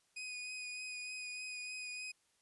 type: tone with vibrato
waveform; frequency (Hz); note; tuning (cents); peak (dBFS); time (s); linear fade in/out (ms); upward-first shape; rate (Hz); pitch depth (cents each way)
sawtooth; 2489; D#7; 0; -39; 0.16-2.12; 10; triangle; 3.3; 20
effects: white hiss -75 dBFS RMS until 2.41 s + resampled to 24000 Hz